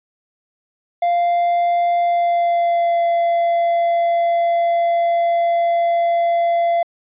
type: tone with pitch glide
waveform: triangle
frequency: 695 to 683.5 Hz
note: F5 to F5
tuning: -9 to -37 cents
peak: -12 dBFS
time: 1.02-6.83 s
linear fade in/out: 5 ms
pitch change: -28 cents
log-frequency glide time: 1.99-3.04 s
effects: resampled to 8000 Hz